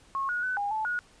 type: tone with pitch steps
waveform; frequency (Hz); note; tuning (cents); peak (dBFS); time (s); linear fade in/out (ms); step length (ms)
sine; 1089 / 1451 / 1504 / 812 / 870 / 1451; C#6 / F#6 / F#6 / G#5 / A5 / F#6; -31 / -34 / +28 / -39 / -20 / -34; -27; 0.15-0.99; 0; 140
effects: pink hiss -58 dBFS RMS until 1.2 s + resampled to 22050 Hz

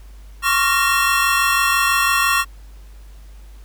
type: tone cluster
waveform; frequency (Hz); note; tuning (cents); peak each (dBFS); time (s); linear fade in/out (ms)
square; 1087 / 1133 / 1389 / 1855 / 2695; C#6 / C#6 / F6 / A#6 / E7; -34 / +37 / -10 / -9 / +38; -22; 0.42-2.45; 50
effects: added 50 Hz sine -37 dBFS peak until 3.64 s + pink hiss -53 dBFS RMS until 3.64 s

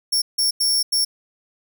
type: tone bursts at uneven times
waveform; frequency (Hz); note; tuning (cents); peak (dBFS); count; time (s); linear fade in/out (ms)
sawtooth; 5470; F8; -37; -14; 4; 0.12-0.22 / 0.38-0.51 / 0.6-0.83 / 0.92-1.05; 10
effects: none

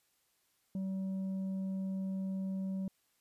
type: tone with tanh clipping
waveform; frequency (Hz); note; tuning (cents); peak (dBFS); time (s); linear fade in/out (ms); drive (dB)
sine; 191; G3; -45; -35; 0.75-2.88; 2; 4
effects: white hiss -75 dBFS RMS until 3.2 s + resampled to 32000 Hz

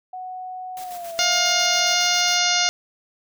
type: tone with pitch glide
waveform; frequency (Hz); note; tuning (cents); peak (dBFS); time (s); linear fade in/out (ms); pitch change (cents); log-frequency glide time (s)
sine; 740 to 666.9; F#5 to E5; 0 to +20; -30; 0.13-1.95; 5; -180; 0.83-1.14
type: noise with tremolo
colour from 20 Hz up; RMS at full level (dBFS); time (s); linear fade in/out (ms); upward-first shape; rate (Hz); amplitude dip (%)
white; -40; 0.77-2.38; 0; square; 7.3; 50
type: harmonic tone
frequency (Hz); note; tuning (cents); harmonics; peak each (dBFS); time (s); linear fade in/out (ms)
710; F5; +28; 1 / 2 / 3 / 4 / 5 / 6 / 7 / 8 / 9; -26 / -26 / -26 / -26 / -26 / -26 / -26 / -26 / -26; 1.19-2.69; 0
effects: none

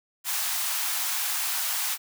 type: high-pass noise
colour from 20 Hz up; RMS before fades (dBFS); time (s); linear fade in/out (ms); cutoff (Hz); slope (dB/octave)
white; -28; 0.24-1.98; 50; 710; 48
effects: none

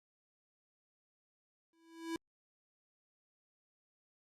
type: tone with exponential growth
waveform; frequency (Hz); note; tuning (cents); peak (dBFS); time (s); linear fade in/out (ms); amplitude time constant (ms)
square; 329.6; E4; 0; -35; 1.73-2.16; 1; 93
effects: low-pass 10000 Hz 12 dB/octave + Opus 48 kbps

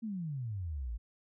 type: exponential sweep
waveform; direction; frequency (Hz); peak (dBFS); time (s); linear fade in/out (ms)
sine; down; 233.1 to 51.91; -35; 0.02-0.98; 20
effects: none

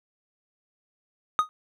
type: tone with exponential decay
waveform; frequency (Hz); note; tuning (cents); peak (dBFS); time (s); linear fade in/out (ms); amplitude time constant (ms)
triangle; 1244.5; D#6; 0; -12; 1.39-1.49; 0; 21
effects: none

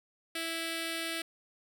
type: tone with notch filter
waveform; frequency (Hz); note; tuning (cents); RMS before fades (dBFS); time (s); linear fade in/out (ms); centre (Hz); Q
5% pulse; 329.6; E4; 0; -36; 0.35-1.22; 5; 1000; 1.5
effects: none

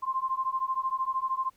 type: beating tone pair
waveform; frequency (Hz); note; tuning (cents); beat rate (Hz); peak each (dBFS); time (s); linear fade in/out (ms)
sine; 1045 / 1058; C6 / C6; -2 / +19; 13; -30; 0.02-1.5; 20
effects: pink hiss -66 dBFS RMS until 1.56 s

